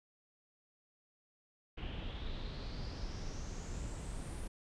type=noise with low-pass filter sweep; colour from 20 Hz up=brown; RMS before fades=-42 dBFS; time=1.77-4.48 s; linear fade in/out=10 ms; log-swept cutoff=2900 to 10000 Hz; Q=5.4; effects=none